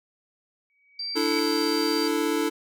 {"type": "tone with exponential growth", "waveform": "sine", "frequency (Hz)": 2265, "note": "C#7", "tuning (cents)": 37, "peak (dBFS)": -29, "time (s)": [0.7, 1.39], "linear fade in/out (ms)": 0, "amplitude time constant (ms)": 150}
{"type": "tone", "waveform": "sine", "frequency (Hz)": 4700, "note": "D8", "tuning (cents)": 1, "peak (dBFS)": -29, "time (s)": [0.99, 2.08], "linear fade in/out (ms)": 5}
{"type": "chord", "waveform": "square", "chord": "D suspended second", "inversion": "none", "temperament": "just", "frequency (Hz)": [293.7, 330.4, 440.5], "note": ["D4", "E4", "A4"], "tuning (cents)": [0, 4, 2], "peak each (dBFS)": -28, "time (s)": [1.15, 2.5], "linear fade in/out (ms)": 20}
{"effects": []}